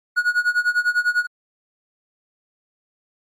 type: tone with tremolo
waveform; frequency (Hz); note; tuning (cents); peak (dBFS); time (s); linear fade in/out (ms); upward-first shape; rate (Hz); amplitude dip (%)
triangle; 1453; F#6; -32; -12; 0.16-1.27; 20; sine; 10; 90
effects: Opus 48 kbps